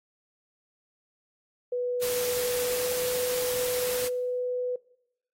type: tone with pitch glide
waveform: sine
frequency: 492.6 to 497.2 Hz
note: B4 to B4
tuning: -5 to +12 cents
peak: -26 dBFS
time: 1.72-4.76 s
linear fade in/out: 5 ms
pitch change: +17 cents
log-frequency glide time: 2.58-2.91 s
type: noise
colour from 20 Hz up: white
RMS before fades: -33 dBFS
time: 2.01-4.09 s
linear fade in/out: 20 ms
effects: noise-tail reverb RT60 0.8 s tail -21 dB re dry + AAC 48 kbps